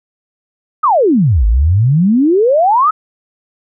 sine exponential two-way sweep, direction down then up, 1318.5 to 50.3 to 1318.5 Hz, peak -7 dBFS, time 0.83-2.91 s, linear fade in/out 10 ms, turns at 1.46 s, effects none

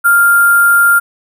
sine tone with sample-and-hold, 1396.9 Hz, F6, in tune, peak -5 dBFS, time 0.04-1 s, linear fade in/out 20 ms, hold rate 11025 Hz, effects none

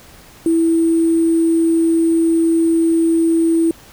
sine tone with sample-and-hold, 329.6 Hz, E4, in tune, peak -11 dBFS, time 0.46-3.71 s, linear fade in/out 2 ms, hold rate 8820 Hz, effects pink hiss -43 dBFS RMS until 3.92 s

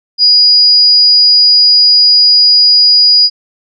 sine tone, 4900 Hz, D#8, 27 cents flat, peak -3 dBFS, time 0.18-3.3 s, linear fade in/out 50 ms, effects none

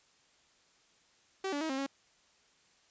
sawtooth tone with pitch steps, 384.5 / 287.8 / 318.2 / 267.1 / 274.5 Hz, G4 / D4 / D#4 / C4 / C#4, -33 / -35 / +39 / +36 / -17 cents, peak -29 dBFS, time 1.44-1.865 s, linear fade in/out 5 ms, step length 85 ms, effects white hiss -67 dBFS RMS until 2.9 s + resampled to 16000 Hz

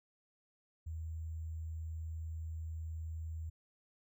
sine tone with sample-and-hold, 80.5 Hz, E2, 41 cents flat, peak -39 dBFS, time 0.86-3.5 s, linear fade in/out 10 ms, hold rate 7350 Hz, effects none

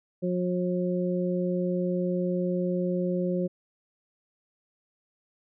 harmonic tone, 180 Hz, F#3, 47 cents flat, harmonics 1 / 2 / 3, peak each -27 / -30 / -31 dBFS, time 0.22-3.48 s, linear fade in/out 20 ms, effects none

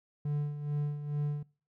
triangle tone with tremolo, 146.83 Hz, D3, in tune, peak -26 dBFS, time 0.25-1.43 s, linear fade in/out 5 ms, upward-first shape sine, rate 2.3 Hz, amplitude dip 65%, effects noise-tail reverb RT60 0.4 s tail -24 dB re dry

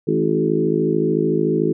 harmonic tone with a mistuned harmonic, 53.6 Hz, A1, 45 cents flat, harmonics 3 / 4 / 5 / 6 / 7 / 8, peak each -23 / -25 / -25 / -22 / -21 / -22 dBFS, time 0.07-1.73 s, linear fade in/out 10 ms, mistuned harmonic 6, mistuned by +24 cents, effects none

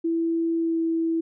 sine tone with pitch glide, 331.2 to 328.3 Hz, E4 to E4, +8 to -7 cents, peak -21 dBFS, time 0.04-1.21 s, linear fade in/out 10 ms, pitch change -15 cents, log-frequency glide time 0.57-0.79 s, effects none

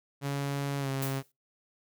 sawtooth tone with pitch glide, 140.5 to 135.4 Hz, C#3 to C#3, +24 to -40 cents, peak -26 dBFS, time 0.21-1.23 s, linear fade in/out 50 ms, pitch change -64 cents, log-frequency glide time 0.79-0.89 s
blue noise with exponential decay, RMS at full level -34 dBFS, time 1.02-1.32 s, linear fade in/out 5 ms, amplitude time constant 64 ms
effects noise-tail reverb RT60 0.2 s tail -24 dB re dry

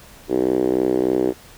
5% pulse tone with band-pass filter, 63.4 Hz, B1, 46 cents sharp, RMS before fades -19 dBFS, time 0.28-1.34 s, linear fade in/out 50 ms, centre 360 Hz, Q 4.2, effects pink hiss -45 dBFS RMS until 1.57 s

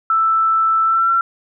sine tone with pitch glide, 1323 to 1354.7 Hz, E6 to E6, +6 to +47 cents, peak -12 dBFS, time 0.1-1.21 s, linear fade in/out 2 ms, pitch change +41 cents, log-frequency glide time 0.84-1.08 s, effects none

